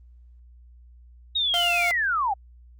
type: linear sweep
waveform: sine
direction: down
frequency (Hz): 3797 to 740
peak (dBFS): -21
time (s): 1.35-2.34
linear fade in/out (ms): 10
type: tone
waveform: sawtooth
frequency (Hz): 697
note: F5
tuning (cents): -4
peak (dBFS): -21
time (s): 1.54-1.91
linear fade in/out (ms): 0
effects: added 60 Hz sine -47 dBFS peak until 2.79 s + Opus 32 kbps